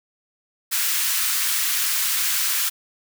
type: high-pass noise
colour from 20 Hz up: white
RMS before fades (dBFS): -22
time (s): 0.71-2.7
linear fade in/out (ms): 20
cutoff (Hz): 1200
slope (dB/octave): 24
effects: none